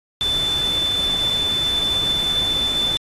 sine tone in noise, 3520 Hz, A7, in tune, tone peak -18 dBFS, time 0.21-2.97 s, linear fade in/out 0 ms, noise pink, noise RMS -31 dBFS, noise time 0.21-2.97 s, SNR +10 dB, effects AAC 32 kbps

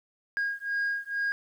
sine beating tone pair, 1630 / 1632.2 Hz, G#6 / G#6, -33 / -31 cents, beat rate 2.2 Hz, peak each -29 dBFS, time 0.37-1.32 s, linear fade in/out 0 ms, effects tanh soft clip ceiling -24 dBFS + 10-bit

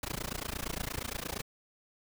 pink noise with amplitude modulation, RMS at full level -34 dBFS, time 0.03-1.42 s, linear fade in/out 2 ms, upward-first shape sine, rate 28.6 Hz, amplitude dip 100%, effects none

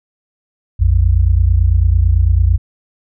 sine tone pair together, 58.2 / 87.2 Hz, A#1 / F2, -2 / -2 cents, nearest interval perfect fifth, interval 700 cents, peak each -11 dBFS, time 0.79-2.58 s, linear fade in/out 20 ms, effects none

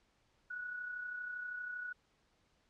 sine tone with amplitude modulation, 1469 Hz, F#6, 13 cents flat, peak -38 dBFS, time 0.5-1.93 s, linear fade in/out 10 ms, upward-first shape sine, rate 32.6 Hz, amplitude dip 45%, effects pink hiss -74 dBFS RMS until 2.69 s + low-pass 6000 Hz 12 dB/octave

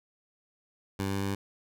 15% pulse tone with pitch steps, 97.6 / 98.34 / 99.08 Hz, G2 / G2 / G2, -7 / +6 / +19 cents, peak -23 dBFS, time 0.99-1.35 s, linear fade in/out 5 ms, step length 120 ms, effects none

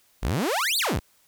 sawtooth exponential two-way sweep, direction up then down, 42.52 to 4792 to 42.52 Hz, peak -19 dBFS, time 0.22-1 s, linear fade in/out 20 ms, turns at 0.78 s, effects white hiss -62 dBFS RMS until 1.27 s

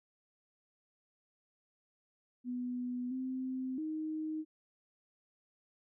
sine tone with pitch steps, 247.5 / 259.2 / 312.1 Hz, B3 / C4 / D#4, +4 / -16 / +5 cents, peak -35 dBFS, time 2.44-4.45 s, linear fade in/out 50 ms, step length 670 ms, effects none

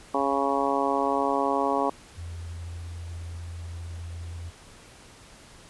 harmonic tone, 138.59 Hz, C#3, in tune, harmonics 2 / 3 / 4 / 5 / 6 / 7 / 8, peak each -30 / -30 / -30 / -30 / -30 / -30 / -30 dBFS, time 0.14-1.9 s, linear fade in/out 5 ms
sine tone, 84.9 Hz, F2, 48 cents flat, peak -34 dBFS, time 2.17-4.51 s, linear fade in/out 20 ms
effects pink hiss -50 dBFS RMS until 5.69 s + resampled to 24000 Hz

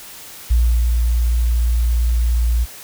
sine tone with ADSR envelope, 58.6 Hz, A#1, 10 cents sharp, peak -10 dBFS, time 0.5-2.66 s, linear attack 13 ms, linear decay 340 ms, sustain -3 dB, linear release 32 ms, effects white hiss -37 dBFS RMS until 2.83 s

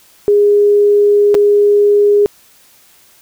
sine tone with dropouts, 410.9 Hz, G#4, 18 cents flat, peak -6 dBFS, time 0.28-2.26 s, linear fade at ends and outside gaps 0 ms, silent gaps 1.344-1.35 s, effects white hiss -47 dBFS RMS until 3.21 s

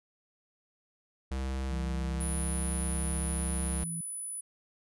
square tone with pitch glide, 65.9 to 66.4 Hz, C2 to C2, +13 to +26 cents, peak -32 dBFS, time 1.31-3.84 s, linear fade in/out 5 ms, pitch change +13 cents, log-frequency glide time 1.45-2.29 s
sine tone with vibrato, 167.1 Hz, E3, 24 cents sharp, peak -36 dBFS, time 1.71-4.01 s, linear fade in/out 5 ms, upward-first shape sine, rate 1.2 Hz, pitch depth 37 cents each way
sine tone, 9956 Hz, D#9, in tune, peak -35 dBFS, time 2.2-4.41 s, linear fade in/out 10 ms
effects resampled to 24000 Hz

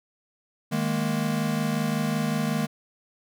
square chord, D# suspended fourth, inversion none, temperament equal, 155.56 / 207.7 / 233.1 Hz, D#3 / G#3 / A#3, 0 / 0 / 0 cents, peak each -29 dBFS, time 0.71-2.67 s, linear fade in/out 20 ms, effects none

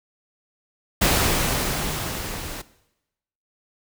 pink noise with level ramp, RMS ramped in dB -18 to -34 dBFS, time 1.01-2.62 s, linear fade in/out 10 ms, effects noise-tail reverb RT60 0.9 s tail -18 dB re dry

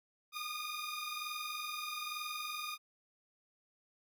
15% pulse tone pair together, 1209 / 1230.1 Hz, D6 / D#6, +50 / -20 cents, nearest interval unison, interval 30 cents, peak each -37 / -35 dBFS, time 0.32-2.78 s, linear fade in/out 50 ms, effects none

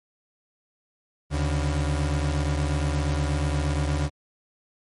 35% pulse tone pair together, 75.3 / 142.15 Hz, D2 / C#3, +44 / +44 cents, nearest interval major seventh, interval 1100 cents, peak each -22 / -26 dBFS, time 1.3-4.1 s, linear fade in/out 50 ms, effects MP3 48 kbps

